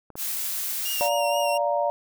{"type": "clicks", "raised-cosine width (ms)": 1, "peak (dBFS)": [-30, -23], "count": 2, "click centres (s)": [0.103, 0.155]}
{"type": "noise", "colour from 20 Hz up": "blue", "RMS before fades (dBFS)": -29, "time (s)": [0.16, 1.1], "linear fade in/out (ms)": 50}
{"type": "tone with vibrato", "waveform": "sawtooth", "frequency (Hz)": 2794, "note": "F7", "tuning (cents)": 0, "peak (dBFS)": -26, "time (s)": [0.85, 1.58], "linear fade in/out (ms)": 10, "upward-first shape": "triangle", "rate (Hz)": 4.2, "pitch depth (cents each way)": 45}
{"type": "chord", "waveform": "sine", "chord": "Bb major", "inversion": "first", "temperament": "just", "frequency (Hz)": [582.7, 699.2, 932.3], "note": ["D5", "F5", "Bb5"], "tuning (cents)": [-14, 2, 0], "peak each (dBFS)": [-24, -26, -27], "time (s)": [1.01, 1.9], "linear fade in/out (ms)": 0}
{"effects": []}